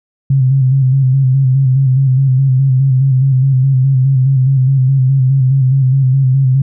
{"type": "tone with vibrato", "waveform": "sine", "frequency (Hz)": 132.6, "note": "C3", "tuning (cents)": 23, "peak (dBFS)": -7, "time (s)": [0.3, 6.62], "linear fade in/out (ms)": 5, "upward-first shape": "square", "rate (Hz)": 4.8, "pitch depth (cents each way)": 47, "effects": []}